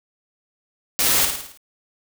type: noise with echo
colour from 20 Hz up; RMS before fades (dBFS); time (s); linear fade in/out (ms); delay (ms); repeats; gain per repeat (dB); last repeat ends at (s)
white; -19; 0.99-1.25; 0; 54; 6; -5; 1.574
effects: none